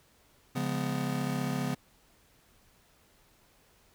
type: chord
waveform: square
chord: C# dominant seventh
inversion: none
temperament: just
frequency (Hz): 138.59 / 173.24 / 207.9 / 249.5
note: C#3 / E#3 / G#3 / B3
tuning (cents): 0 / -14 / +2 / +18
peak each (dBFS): -35 / -37 / -39 / -35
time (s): 0.55-1.75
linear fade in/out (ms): 10
effects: pink hiss -64 dBFS RMS until 3.94 s